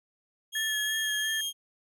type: tone with pitch glide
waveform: sawtooth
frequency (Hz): 3265 to 3229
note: G#7 to G#7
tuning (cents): -30 to -49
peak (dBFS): -27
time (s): 0.52-1.53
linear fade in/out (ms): 50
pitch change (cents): -19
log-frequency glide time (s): 0.87-1.31
type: tone with vibrato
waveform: sine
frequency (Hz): 1738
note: A6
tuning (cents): -22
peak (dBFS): -30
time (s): 0.55-1.41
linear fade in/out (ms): 5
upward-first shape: sine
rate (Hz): 2.9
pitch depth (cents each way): 30
effects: none